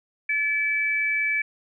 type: tone pair together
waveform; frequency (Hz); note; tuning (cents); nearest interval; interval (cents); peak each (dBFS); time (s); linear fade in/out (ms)
sine; 1727 / 2305; A6 / D7; -33 / -33; perfect fourth; 500; -28 / -22; 0.29-1.42; 5
effects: none